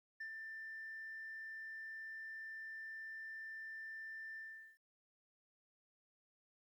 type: tone with ADSR envelope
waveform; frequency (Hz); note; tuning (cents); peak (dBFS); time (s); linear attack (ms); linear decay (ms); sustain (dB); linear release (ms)
sine; 1781; A6; +21; -40; 0.2-4.78; 9; 79; -5; 410
effects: tanh soft clip ceiling -42 dBFS + 13-bit